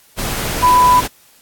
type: tone in noise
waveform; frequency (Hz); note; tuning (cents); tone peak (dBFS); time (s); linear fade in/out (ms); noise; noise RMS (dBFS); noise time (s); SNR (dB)
sine; 995; B5; +13; -7; 0.62-1.01; 20; pink; -21; 0.17-1.08; +11
effects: white hiss -49 dBFS RMS until 1.41 s + AAC 64 kbps